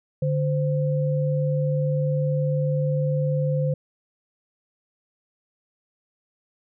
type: tone pair together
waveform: sine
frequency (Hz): 146.83 / 518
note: D3 / C5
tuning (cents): 0 / -17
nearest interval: octave + minor seventh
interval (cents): 2183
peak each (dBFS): -21 / -26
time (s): 0.22-3.74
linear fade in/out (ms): 5
effects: none